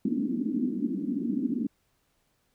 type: band-pass noise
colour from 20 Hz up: white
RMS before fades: -29 dBFS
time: 0.05-1.67 s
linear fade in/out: 5 ms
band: 210 to 290 Hz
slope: 48 dB/octave
effects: pink hiss -72 dBFS RMS until 2.54 s